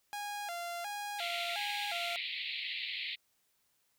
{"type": "tone with vibrato", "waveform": "sawtooth", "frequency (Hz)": 754, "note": "F#5", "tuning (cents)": 32, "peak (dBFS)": -34, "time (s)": [0.13, 2.16], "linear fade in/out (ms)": 0, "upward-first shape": "square", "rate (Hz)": 1.4, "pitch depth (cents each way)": 150}
{"type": "band-pass noise", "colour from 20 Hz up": "pink", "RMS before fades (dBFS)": -39, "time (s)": [1.18, 3.16], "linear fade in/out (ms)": 20, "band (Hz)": [2000, 4300], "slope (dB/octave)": 96}
{"effects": ["white hiss -75 dBFS RMS until 3.98 s"]}